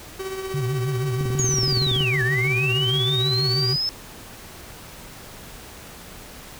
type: tone with tremolo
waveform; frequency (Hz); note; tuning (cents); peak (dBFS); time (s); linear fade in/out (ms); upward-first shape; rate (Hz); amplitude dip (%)
45% pulse; 382; G4; -45; -26; 0.19-3.74; 10; triangle; 16; 55
type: tone with vibrato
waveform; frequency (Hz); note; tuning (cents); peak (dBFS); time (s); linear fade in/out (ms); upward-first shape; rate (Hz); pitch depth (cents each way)
sine; 130.9; C3; +1; -22; 0.54-3.76; 2; sine; 6.3; 190
type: click train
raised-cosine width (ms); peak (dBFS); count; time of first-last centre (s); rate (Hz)
3; -17; 18; 1.21-2.008; 21.3
type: linear two-way sweep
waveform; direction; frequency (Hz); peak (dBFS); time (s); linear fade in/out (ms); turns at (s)
sine; down then up; 6810 to 1686 to 5270; -21; 1.39-3.89; 0; 2.22
effects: pink hiss -41 dBFS RMS until 6.59 s

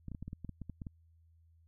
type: clicks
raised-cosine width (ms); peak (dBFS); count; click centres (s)
5; -30; 12; 0.083 / 0.117 / 0.148 / 0.226 / 0.28 / 0.331 / 0.447 / 0.493 / 0.617 / 0.697 / 0.818 / 0.868
effects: added 82 Hz sine -62 dBFS peak until 1.67 s

